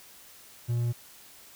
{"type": "tone", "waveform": "triangle", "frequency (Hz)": 119.3, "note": "A#2", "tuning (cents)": 41, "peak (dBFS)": -23, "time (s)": [0.68, 0.93], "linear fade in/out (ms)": 20, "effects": ["white hiss -52 dBFS RMS until 1.55 s"]}